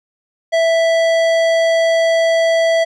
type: tone with tanh clipping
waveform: sine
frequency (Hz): 659.3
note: E5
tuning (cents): 0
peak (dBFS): -13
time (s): 0.52-2.85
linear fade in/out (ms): 20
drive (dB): 16
effects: none